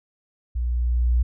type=tone with level ramp; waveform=sine; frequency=60.2 Hz; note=B1; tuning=44 cents flat; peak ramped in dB=-22 to -15 dBFS; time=0.55-1.23 s; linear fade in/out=10 ms; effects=none